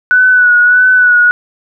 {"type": "tone with vibrato", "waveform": "sine", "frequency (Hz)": 1480, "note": "F#6", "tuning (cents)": 0, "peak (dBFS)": -4, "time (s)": [0.11, 1.31], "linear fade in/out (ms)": 0, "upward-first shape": "sine", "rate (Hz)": 1.6, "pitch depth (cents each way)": 34, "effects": []}